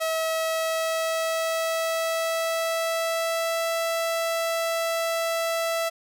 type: tone with pitch glide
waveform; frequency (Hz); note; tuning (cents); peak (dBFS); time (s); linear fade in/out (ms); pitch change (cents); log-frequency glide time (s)
sawtooth; 645 to 662; E5 to E5; -38 to +7; -20; 0-5.9; 20; +45; 0.25-3.7
effects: none

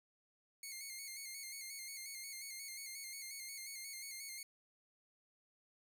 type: tone with vibrato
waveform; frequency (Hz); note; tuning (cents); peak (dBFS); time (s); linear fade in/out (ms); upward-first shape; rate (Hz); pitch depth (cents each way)
10% pulse; 2163; C#7; -43; -37; 0.63-4.43; 2; square; 5.6; 44
effects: none

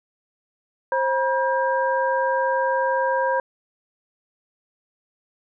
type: tone cluster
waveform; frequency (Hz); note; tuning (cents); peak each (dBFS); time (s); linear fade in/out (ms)
sine; 530 / 961 / 1598; C5 / B5 / G6; +22 / -48 / +33; -22 / -22 / -27; 0.92-3.4; 2
effects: none

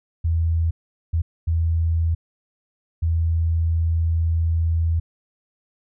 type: tone bursts at uneven times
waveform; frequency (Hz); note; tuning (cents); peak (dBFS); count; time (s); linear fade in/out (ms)
sine; 82.41; E2; 0; -17; 4; 0.24-0.71 / 1.13-1.22 / 1.47-2.15 / 3.02-5; 10
effects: none

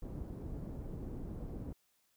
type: low-pass noise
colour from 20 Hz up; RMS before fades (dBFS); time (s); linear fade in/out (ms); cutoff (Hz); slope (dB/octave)
pink; -43; 0.02-1.73; 5; 350; 12
effects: white hiss -75 dBFS RMS until 2.16 s

